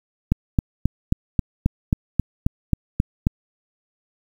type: click train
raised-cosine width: 5 ms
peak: -4 dBFS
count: 12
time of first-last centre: 0.32-3.269 s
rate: 3.73 Hz
effects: 7-bit